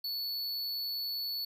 square tone, 4435 Hz, C#8, in tune, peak -34 dBFS, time 0.04-1.45 s, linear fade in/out 5 ms, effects none

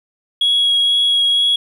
sine tone with vibrato, 3322 Hz, G#7, in tune, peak -10 dBFS, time 0.41-1.56 s, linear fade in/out 5 ms, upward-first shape sine, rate 2.1 Hz, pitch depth 9 cents each way, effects tanh soft clip ceiling -9 dBFS + 8-bit

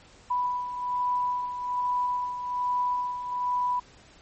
sine beating tone pair, 987.8 / 989 Hz, B5 / B5, 0 / +2 cents, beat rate 1.2 Hz, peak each -26 / -33 dBFS, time 0.3-3.8 s, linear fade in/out 10 ms, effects pink hiss -54 dBFS RMS until 4.21 s + MP3 32 kbps

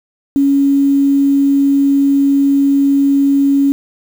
sine tone with quantisation, 278.4 Hz, C#4, 8 cents sharp, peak -8 dBFS, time 0.36-3.72 s, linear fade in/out 0 ms, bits 6, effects none

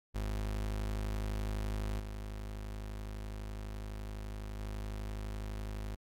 35% pulse tone with level steps, 51.91 Hz, G#1, in tune, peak -32 / -38 / -36 dBFS, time 0.14-5.96 s, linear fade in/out 20 ms, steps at 1.99 / 4.59 s, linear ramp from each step 10 ms, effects AAC 64 kbps

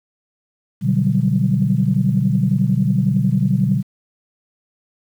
sine chord, G major seventh, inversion first, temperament equal, 123.47 / 146.83 / 185 / 196 Hz, B2 / D3 / F#3 / G3, 0 / 0 / 0 / 0 cents, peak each -19 dBFS, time 0.81-3.83 s, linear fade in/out 50 ms, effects tanh soft clip ceiling -3 dBFS + 8-bit

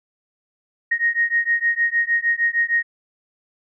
sine beating tone pair, 1864.7 / 1871.2 Hz, A#6 / A#6, 0 / +6 cents, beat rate 6.5 Hz, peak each -20 dBFS, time 0.91-2.83 s, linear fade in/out 10 ms, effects none

